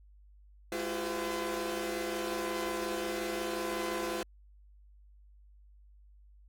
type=tone cluster; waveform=sawtooth; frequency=207.9 / 339.6 / 365.2 / 399.3 / 509 Hz; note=G#3 / F4 / F#4 / G4 / C5; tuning=+2 / -48 / -23 / +32 / -48 cents; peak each=-40 / -33 / -37 / -40 / -34 dBFS; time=0.72-4.23 s; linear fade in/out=2 ms; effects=added 50 Hz sine -55 dBFS peak until 6.48 s + AAC 64 kbps